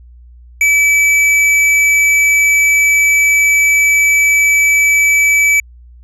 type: tone with tanh clipping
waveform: sine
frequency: 2301 Hz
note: D7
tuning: 36 cents flat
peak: -9 dBFS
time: 0.61-5.6 s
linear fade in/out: 2 ms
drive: 18 dB
effects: added 60 Hz sine -36 dBFS peak until 6.03 s + low-pass 11000 Hz 12 dB/octave